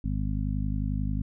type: harmonic tone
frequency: 51.2 Hz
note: G#1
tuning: 24 cents flat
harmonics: 1 / 2 / 3 / 4 / 5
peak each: -29 / -32 / -34 / -35 / -36 dBFS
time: 0.04-1.22 s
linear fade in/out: 5 ms
effects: none